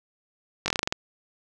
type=slowing click train; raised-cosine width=0.2 ms; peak=-7 dBFS; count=9; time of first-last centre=0.66-0.925 s; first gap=20 ms; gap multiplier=1.14; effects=none